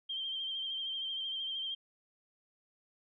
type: tone with vibrato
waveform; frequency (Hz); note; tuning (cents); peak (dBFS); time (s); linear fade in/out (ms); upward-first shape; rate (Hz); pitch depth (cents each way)
sine; 3159; G7; +13; -35; 0.09-1.75; 10; triangle; 13; 45
effects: none